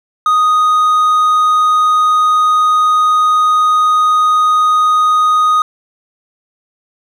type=tone; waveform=triangle; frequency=1244 Hz; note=D#6; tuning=1 cent flat; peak=-6 dBFS; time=0.26-5.62 s; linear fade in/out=2 ms; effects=none